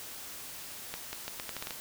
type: accelerating click train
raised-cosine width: 0.2 ms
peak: -19 dBFS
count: 9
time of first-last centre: 0.94-1.707 s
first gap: 190 ms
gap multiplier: 0.79
effects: white hiss -44 dBFS RMS until 1.8 s